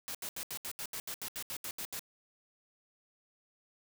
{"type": "noise bursts", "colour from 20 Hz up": "white", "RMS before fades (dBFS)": -40, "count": 14, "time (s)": [0.08, 1.993], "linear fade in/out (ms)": 0, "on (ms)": 67, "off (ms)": 75, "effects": []}